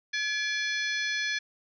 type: harmonic tone with a mistuned harmonic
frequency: 852 Hz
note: G#5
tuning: 44 cents sharp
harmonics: 2 / 3 / 4 / 5 / 6 / 7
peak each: -30 / -34 / -36 / -38 / -40 / -41 dBFS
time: 0.13-1.39 s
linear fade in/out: 10 ms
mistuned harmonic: 3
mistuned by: -140 cents
effects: none